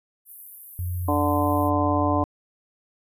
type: high-pass noise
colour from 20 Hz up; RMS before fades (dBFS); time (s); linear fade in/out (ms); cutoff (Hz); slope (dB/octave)
white; -39; 0.25-1.71; 50; 11000; 48
type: tone with pitch glide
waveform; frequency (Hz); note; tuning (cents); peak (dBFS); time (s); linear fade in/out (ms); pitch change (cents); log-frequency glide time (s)
sine; 88.6 to 91.83; F2 to F#2; +25 to -13; -25; 0.79-2.24; 0; +62; 1.12-1.52
type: harmonic tone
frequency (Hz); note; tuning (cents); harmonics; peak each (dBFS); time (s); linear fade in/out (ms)
146.83; D3; 0; 2 / 3 / 4 / 5 / 6 / 7; -24 / -33 / -27 / -27 / -31 / -26; 1.08-2.24; 5
effects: resampled to 32000 Hz